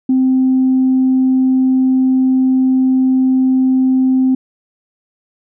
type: tone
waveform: sine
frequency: 260 Hz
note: C4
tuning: 11 cents flat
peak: -8 dBFS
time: 0.09-4.35 s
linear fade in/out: 5 ms
effects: tanh soft clip ceiling -5 dBFS